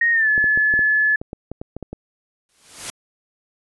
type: tone with pitch glide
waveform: sine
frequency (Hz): 1864.7 to 1719.8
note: A#6 to A6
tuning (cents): 0 to -40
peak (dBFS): -14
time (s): 0.01-1.16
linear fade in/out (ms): 5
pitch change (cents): -140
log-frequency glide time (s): 0.12-0.29
type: clicks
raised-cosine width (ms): 2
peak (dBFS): -17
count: 12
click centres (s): 0.379 / 0.442 / 0.575 / 0.739 / 0.792 / 1.215 / 1.331 / 1.516 / 1.615 / 1.766 / 1.827 / 1.93
type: noise with exponential growth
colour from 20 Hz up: white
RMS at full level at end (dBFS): -26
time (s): 2.49-2.9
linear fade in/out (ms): 0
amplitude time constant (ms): 89
effects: resampled to 24000 Hz